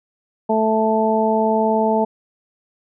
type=harmonic tone; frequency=219.6 Hz; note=A3; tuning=3 cents flat; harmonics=1 / 2 / 3 / 4; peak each=-20 / -20 / -20 / -20 dBFS; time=0.49-2.05 s; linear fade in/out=10 ms; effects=none